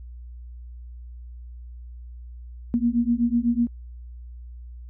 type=beating tone pair; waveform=sine; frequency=233.1 / 241.1 Hz; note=A#3 / B3; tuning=0 / -41 cents; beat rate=8 Hz; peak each=-22 dBFS; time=2.74-3.67 s; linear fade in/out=0 ms; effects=added 60 Hz sine -37 dBFS peak until 4.89 s